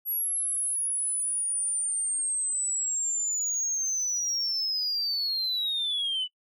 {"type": "linear sweep", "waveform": "sine", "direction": "down", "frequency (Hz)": [11490, 2960], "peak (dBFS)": -24, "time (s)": [0.05, 6.28], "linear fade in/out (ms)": 50, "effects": ["noise-tail reverb RT60 0.1 s tail -24 dB re dry", "tanh soft clip ceiling -24 dBFS"]}